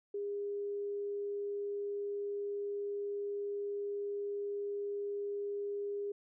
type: tone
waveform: sine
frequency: 406.1 Hz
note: G#4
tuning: 39 cents flat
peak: -35 dBFS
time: 0.14-6.12 s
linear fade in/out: 5 ms
effects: none